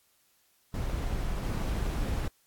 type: noise with level steps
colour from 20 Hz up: brown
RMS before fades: -32 / -30 dBFS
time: 0.74-2.28 s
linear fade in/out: 2 ms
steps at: 1.43 s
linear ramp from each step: 20 ms
effects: white hiss -68 dBFS RMS until 2.46 s + AAC 64 kbps